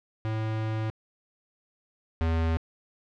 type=tone pair in turn; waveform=square; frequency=109.8 / 81.71 Hz; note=A2 / E2; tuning=-3 / -15 cents; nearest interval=perfect fourth; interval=512 cents; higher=first; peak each=-28 / -24 dBFS; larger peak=second; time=0.25-0.9 / 2.21-2.57 s; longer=first; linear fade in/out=0 ms; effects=low-pass 3000 Hz 12 dB/octave